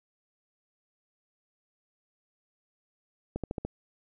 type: accelerating click train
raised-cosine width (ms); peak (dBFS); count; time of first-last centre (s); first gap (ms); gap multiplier
2; -19; 5; 3.36-3.65; 77; 0.96
effects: none